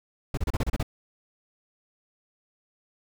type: noise bursts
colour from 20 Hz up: brown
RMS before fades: -25 dBFS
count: 8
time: 0.34-0.829 s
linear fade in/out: 5 ms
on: 34 ms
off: 31 ms
effects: none